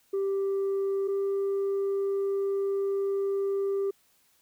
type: tone pair in turn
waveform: sine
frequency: 392 / 394.5 Hz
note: G4 / G4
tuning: 0 / +11 cents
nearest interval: unison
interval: 11 cents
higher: second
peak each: -23 dBFS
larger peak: neither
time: 0.13-1.08 / 1.08-3.91 s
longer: second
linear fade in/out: 10 ms
effects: tanh soft clip ceiling -24 dBFS + white hiss -66 dBFS RMS until 4.41 s